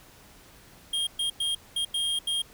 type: tone bursts at uneven times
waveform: square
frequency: 3228 Hz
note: G#7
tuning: 50 cents flat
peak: -26 dBFS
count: 6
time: 0.93-1.07 / 1.19-1.3 / 1.4-1.55 / 1.76-1.85 / 1.94-2.19 / 2.27-2.42 s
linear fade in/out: 5 ms
effects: pink hiss -53 dBFS RMS until 2.53 s